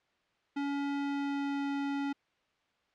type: tone with pitch glide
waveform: square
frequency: 282.3 to 280.5 Hz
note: C#4 to C#4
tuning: +32 to +21 cents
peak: -32 dBFS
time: 0.56-2.13 s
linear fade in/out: 10 ms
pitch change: -11 cents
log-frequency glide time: 0.95-1.7 s
effects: white hiss -73 dBFS RMS until 2.94 s + low-pass 3000 Hz 12 dB/octave